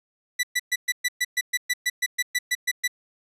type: tone bursts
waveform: sawtooth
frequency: 1971 Hz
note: B6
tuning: 4 cents flat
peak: -17 dBFS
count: 16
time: 0.39-2.878 s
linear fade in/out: 10 ms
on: 43 ms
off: 120 ms
effects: resampled to 32000 Hz